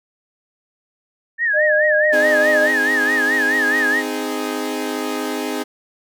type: tone with vibrato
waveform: sine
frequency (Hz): 1758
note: A6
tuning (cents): -2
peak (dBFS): -15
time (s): 1.38-4.03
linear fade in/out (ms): 50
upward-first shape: sine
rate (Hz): 4.7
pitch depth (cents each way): 130
type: tone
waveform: sine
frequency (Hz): 609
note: D#5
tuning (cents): -37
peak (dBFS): -15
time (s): 1.53-2.71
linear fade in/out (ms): 50
type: chord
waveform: sawtooth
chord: Ab major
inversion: first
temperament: equal with one note detuned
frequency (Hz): 258.8 / 311.1 / 415.3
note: C4 / Eb4 / Ab4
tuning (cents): -19 / 0 / 0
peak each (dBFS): -22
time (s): 2.12-5.64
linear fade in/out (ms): 20
effects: none